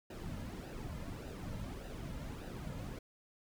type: noise with flanger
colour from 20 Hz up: brown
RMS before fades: -44 dBFS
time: 0.1-2.99 s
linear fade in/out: 5 ms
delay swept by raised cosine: 0.9 to 2.7 ms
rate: 1.7 Hz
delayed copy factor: -0.6
effects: none